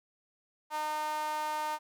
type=tone with high-pass filter; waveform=sawtooth; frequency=305.3 Hz; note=D#4; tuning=33 cents flat; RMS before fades=-34 dBFS; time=0.7-1.79 s; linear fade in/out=50 ms; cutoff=880 Hz; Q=4.6; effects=none